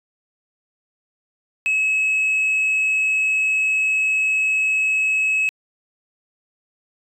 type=tone; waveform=sine; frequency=2575 Hz; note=E7; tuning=41 cents flat; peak=-14 dBFS; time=1.66-5.49 s; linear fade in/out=0 ms; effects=tanh soft clip ceiling -15 dBFS